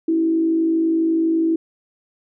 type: tone with frequency modulation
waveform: sine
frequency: 326.7 Hz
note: E4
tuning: 15 cents flat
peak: -15 dBFS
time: 0.08-1.56 s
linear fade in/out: 5 ms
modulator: 52.1 Hz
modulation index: 0.34
effects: none